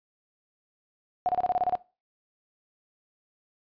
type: tone bursts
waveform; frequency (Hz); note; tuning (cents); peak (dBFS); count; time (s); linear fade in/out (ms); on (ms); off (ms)
sine; 727; F#5; -31; -21; 9; 1.26-1.753; 0; 29; 29
effects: noise-tail reverb RT60 0.3 s tail -20 dB re dry + resampled to 11025 Hz